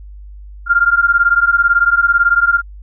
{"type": "beating tone pair", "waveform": "sine", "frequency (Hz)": [1389, 1407], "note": ["F6", "F6"], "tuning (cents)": [-10, 12], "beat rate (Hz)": 18, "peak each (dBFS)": [-12, -12], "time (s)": [0.66, 2.62], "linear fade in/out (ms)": 50, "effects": ["added 50 Hz sine -31 dBFS peak until 2.82 s"]}